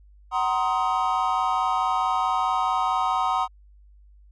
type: chord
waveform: triangle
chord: C half-diminished seventh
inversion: second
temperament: just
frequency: 753.5 / 941.9 / 1046.5 / 1255.8 Hz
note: Gb5 / Bb5 / C6 / Eb6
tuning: +31 / +18 / 0 / +16 cents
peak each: -24 / -25 / -25 / -25 dBFS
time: 0.31-3.48 s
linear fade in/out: 50 ms
effects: added 50 Hz sine -49 dBFS peak until 4.31 s + resampled to 22050 Hz